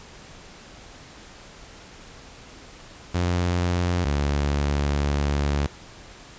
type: tone pair in turn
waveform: sawtooth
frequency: 88.3 / 71.8 Hz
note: F2 / D2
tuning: +20 / -39 cents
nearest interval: major third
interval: 359 cents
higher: first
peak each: -17 / -17 dBFS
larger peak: neither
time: 3.14-4.05 / 4.05-5.67 s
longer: second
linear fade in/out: 10 ms
effects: pink hiss -45 dBFS RMS until 6.38 s + resampled to 16000 Hz